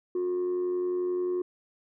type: tone with amplitude modulation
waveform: sine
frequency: 360 Hz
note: F#4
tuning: 47 cents flat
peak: -22 dBFS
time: 0.15-1.42 s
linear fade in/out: 5 ms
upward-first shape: sine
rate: 91.3 Hz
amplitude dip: 45%
effects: tanh soft clip ceiling -24 dBFS